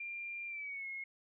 sine tone with pitch glide, 2387 to 2164 Hz, D7 to C#7, +28 to -42 cents, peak -40 dBFS, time 0-1.04 s, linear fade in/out 5 ms, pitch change -170 cents, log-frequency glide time 0.47-0.87 s, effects none

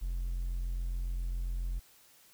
triangle tone, 43.65 Hz, F1, in tune, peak -29 dBFS, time 0.01-1.8 s, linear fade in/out 20 ms, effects tanh soft clip ceiling -25 dBFS + white hiss -61 dBFS RMS until 2.33 s

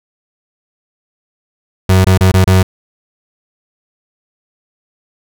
35% pulse tone with dropouts, 93.6 Hz, F#2, 20 cents sharp, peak -4 dBFS, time 1.89-2.63 s, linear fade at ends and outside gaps 5 ms, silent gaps 2.045-2.066 / 2.178-2.208 / 2.318-2.339 / 2.444-2.472 s, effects none

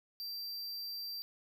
square tone, 4700 Hz, D8, 1 cent sharp, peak -40 dBFS, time 0.2-1.22 s, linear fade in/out 0 ms, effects none

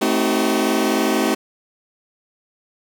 sawtooth chord, A diminished seventh, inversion none, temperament just, 220 / 264 / 316.8 / 380.2 Hz, A3 / C4 / Eb4 / Gb4, 0 / +16 / +31 / +47 cents, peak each -18 dBFS, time 0.01-1.35 s, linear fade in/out 10 ms, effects none

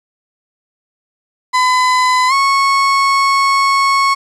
35% pulse tone with pitch glide, 1009 to 1100.3 Hz, B5 to C#6, +37 to -13 cents, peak -8 dBFS, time 1.53-4.15 s, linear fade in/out 20 ms, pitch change +150 cents, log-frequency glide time 2.28-2.33 s, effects low-pass 7000 Hz 12 dB/octave + 8-bit

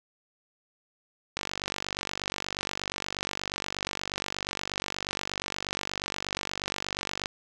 click train, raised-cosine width 0.2 ms, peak -13 dBFS, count 286, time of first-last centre 1.37-7.258 s, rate 48.4 Hz, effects 9-bit

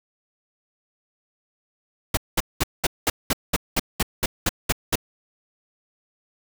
pink noise bursts, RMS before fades -20 dBFS, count 13, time 2.14-4.956 s, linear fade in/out 5 ms, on 32 ms, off 200 ms, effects none

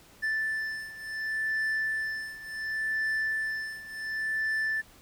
triangle beating tone pair, 1760 / 1760.69 Hz, A6 / A6, 0 / +1 cents, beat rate 0.69 Hz, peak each -32 / -29 dBFS, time 0.22-4.82 s, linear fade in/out 20 ms, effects pink hiss -56 dBFS RMS until 5.01 s

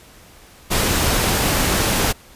pink noise, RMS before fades -18 dBFS, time 0.7-2.13 s, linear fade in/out 20 ms, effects pink hiss -46 dBFS RMS until 2.35 s + resampled to 32000 Hz

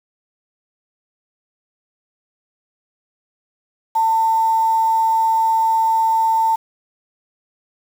sine tone with quantisation, 896 Hz, A5, 31 cents sharp, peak -13 dBFS, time 3.95-6.56 s, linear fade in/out 10 ms, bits 6, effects none

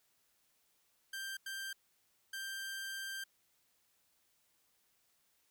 sawtooth tone bursts at uneven times, 1577 Hz, G6, 10 cents sharp, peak -37 dBFS, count 3, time 1.13-1.37 / 1.46-1.73 / 2.33-3.24 s, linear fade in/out 5 ms, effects white hiss -75 dBFS RMS until 5.5 s

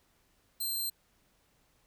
5% pulse tone, 4135 Hz, C8, 21 cents flat, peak -25 dBFS, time 0.6-0.9 s, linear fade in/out 10 ms, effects pink hiss -70 dBFS RMS until 1.86 s

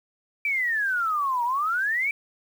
sine exponential two-way sweep, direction down then up, 2349 to 932.3 to 2349 Hz, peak -22 dBFS, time 0.45-2.11 s, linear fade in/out 2 ms, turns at 1.44 s, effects 8-bit

